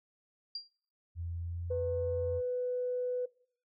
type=tone with exponential decay; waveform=sine; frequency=4761 Hz; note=D8; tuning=23 cents sharp; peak=-33 dBFS; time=0.55-0.68 s; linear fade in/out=5 ms; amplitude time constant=28 ms
type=tone with pitch glide; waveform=sine; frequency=85.1 to 86.99 Hz; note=F2 to F2; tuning=-44 to -6 cents; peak=-35 dBFS; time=1.15-2.42 s; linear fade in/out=50 ms; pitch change=+38 cents; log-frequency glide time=1.4-1.75 s
type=tone; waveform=sine; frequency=497.4 Hz; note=B4; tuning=12 cents sharp; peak=-30 dBFS; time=1.7-3.26 s; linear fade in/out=10 ms
effects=noise-tail reverb RT60 0.6 s tail -23 dB re dry + tanh soft clip ceiling -23 dBFS